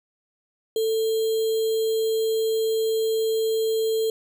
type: tone with sample-and-hold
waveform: sine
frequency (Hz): 443.9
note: A4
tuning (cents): +15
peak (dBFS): -20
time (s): 0.76-4.1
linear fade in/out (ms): 2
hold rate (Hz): 3675
effects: none